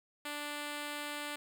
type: tone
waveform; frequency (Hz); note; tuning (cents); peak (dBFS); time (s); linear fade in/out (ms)
5% pulse; 293.7; D4; 0; -27; 0.25-1.36; 5
effects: none